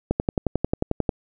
click train, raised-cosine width 2 ms, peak -7 dBFS, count 12, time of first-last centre 0.11-1.092 s, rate 11.2 Hz, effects none

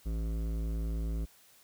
sine tone with hard clipping, 55 Hz, A1, in tune, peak -33 dBFS, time 0.05-1.26 s, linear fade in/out 20 ms, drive 14 dB, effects white hiss -61 dBFS RMS until 1.63 s

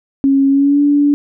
sine tone with pitch glide, 273.7 to 288.6 Hz, C#4 to D4, -22 to -30 cents, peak -8 dBFS, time 0.24-1.14 s, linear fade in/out 0 ms, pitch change +92 cents, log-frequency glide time 0.49-0.81 s, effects none

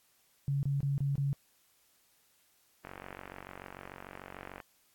sine tone bursts, 139.8 Hz, C#3, 15 cents sharp, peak -28 dBFS, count 5, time 0.48-1.33 s, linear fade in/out 0 ms, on 150 ms, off 25 ms
click train, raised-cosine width 0.5 ms, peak -28 dBFS, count 83, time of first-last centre 2.85-4.602 s, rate 46.8 Hz
effects white hiss -69 dBFS RMS until 4.94 s + AAC 64 kbps

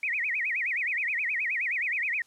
sine tone with vibrato, 2175 Hz, C#7, 33 cents flat, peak -26 dBFS, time 0.03-2.22 s, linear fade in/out 2 ms, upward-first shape sine, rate 9.5 Hz, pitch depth 280 cents each way, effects white hiss -63 dBFS RMS until 2.26 s + low-pass 9000 Hz 12 dB/octave

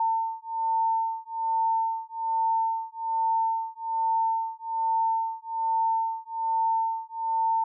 sine beating tone pair, 900 / 901.2 Hz, A5 / A5, +39 / +41 cents, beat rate 1.2 Hz, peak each -27 dBFS, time 0-7.64 s, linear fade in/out 5 ms, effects none

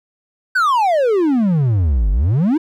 triangle exponential two-way sweep, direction down then up, 1562 to 46.25 to 338.2 Hz, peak -10 dBFS, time 0.55-2.58 s, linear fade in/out 10 ms, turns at 2.11 s, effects none

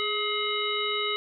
harmonic tone with a mistuned harmonic, 423.3 Hz, G#4, 33 cents sharp, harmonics 1 / 3 / 5 / 7 / 9, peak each -32 / -32 / -32 / -32 / -32 dBFS, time 0-1.16 s, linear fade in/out 0 ms, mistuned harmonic 1, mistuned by -26 cents, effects none

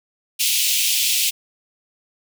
pink high-pass noise, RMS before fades -19 dBFS, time 0.39-1.31 s, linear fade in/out 20 ms, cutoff 2500 Hz, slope 48 dB/octave, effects none

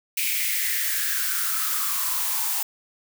blue noise with high-pass filter sweep, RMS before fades -25 dBFS, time 0.17-2.63 s, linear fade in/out 5 ms, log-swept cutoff 2400 to 830 Hz, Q 5.7, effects none

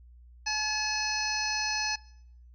harmonic tone, 856 Hz, A5, 48 cents flat, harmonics 1 / 2 / 3 / 5 / 6 / 7, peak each -35 / -35 / -35 / -35 / -35 / -35 dBFS, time 0.46-1.96 s, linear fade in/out 10 ms, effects noise-tail reverb RT60 0.7 s tail -23 dB re dry + added 60 Hz sine -50 dBFS peak until 2.54 s

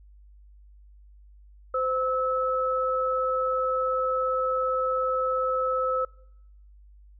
sine tone pair together, 516.3 / 1301 Hz, C5 / E6, -23 / -23 cents, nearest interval octave + major third, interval 1600 cents, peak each -26 dBFS, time 1.74-6.05 s, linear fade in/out 5 ms, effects noise-tail reverb RT60 0.8 s tail -25 dB re dry + added 50 Hz sine -49 dBFS peak until 7.19 s

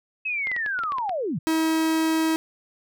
sine linear sweep, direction down, 2599 to 121.1 Hz, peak -24 dBFS, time 0.25-1.39 s, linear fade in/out 10 ms
clicks, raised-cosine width 0.3 ms, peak -20 dBFS, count 9, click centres 0.471 / 0.516 / 0.564 / 0.662 / 0.79 / 0.836 / 0.921 / 0.984 / 1.094 s
45% pulse tone, 320.5 Hz, E4, 49 cents flat, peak -20 dBFS, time 1.47-2.36 s, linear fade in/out 0 ms
effects none

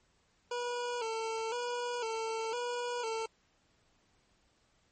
25% pulse tone with vibrato, 466.2 Hz, A#4, in tune, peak -30 dBFS, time 0.51-3.26 s, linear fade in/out 5 ms, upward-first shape square, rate 0.99 Hz, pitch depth 69 cents each way, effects pink hiss -71 dBFS RMS until 4.91 s + MP3 32 kbps

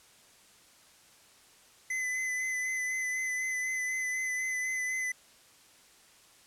square tone with vibrato, 2023 Hz, B6, 41 cents sharp, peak -31 dBFS, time 1.9-5.12 s, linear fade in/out 5 ms, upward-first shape sine, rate 4 Hz, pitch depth 20 cents each way, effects white hiss -59 dBFS RMS until 6.46 s + low-pass 10000 Hz 12 dB/octave

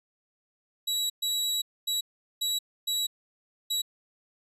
sawtooth tone bursts at uneven times, 3897 Hz, B7, 24 cents flat, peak -23 dBFS, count 6, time 0.87-1.1 / 1.22-1.62 / 1.87-2.01 / 2.41-2.59 / 2.87-3.07 / 3.7-3.82 s, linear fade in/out 10 ms, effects resampled to 32000 Hz

